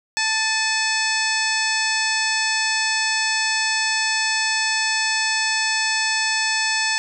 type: harmonic tone with a mistuned harmonic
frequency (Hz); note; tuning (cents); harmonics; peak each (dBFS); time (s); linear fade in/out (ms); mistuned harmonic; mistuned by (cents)
880; A5; 0; 1 / 2 / 3 / 4 / 5 / 6 / 7 / 8 / 9; -28 / -23 / -26 / -32 / -28 / -26 / -32 / -36 / -29; 0.17-6.98; 0; 3; -66
effects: none